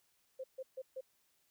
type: tone bursts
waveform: sine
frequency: 523.3 Hz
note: C5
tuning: in tune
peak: -40 dBFS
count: 4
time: 0.39-1.01 s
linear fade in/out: 10 ms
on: 50 ms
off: 140 ms
effects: white hiss -75 dBFS RMS until 1.5 s